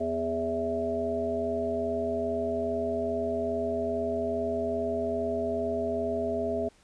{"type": "harmonic tone", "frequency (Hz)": 82.41, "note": "E2", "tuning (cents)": 0, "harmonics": [1, 3, 5, 7, 8], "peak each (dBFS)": [-41, -34, -32, -38, -30], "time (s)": [0, 6.69], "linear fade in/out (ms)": 10, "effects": ["pink hiss -61 dBFS RMS until 6.83 s", "resampled to 22050 Hz"]}